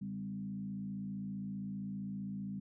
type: tone with frequency modulation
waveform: sine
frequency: 196 Hz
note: G3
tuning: in tune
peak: -38 dBFS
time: 0.01-2.6 s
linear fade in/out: 10 ms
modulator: 55.3 Hz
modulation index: 0.76
effects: none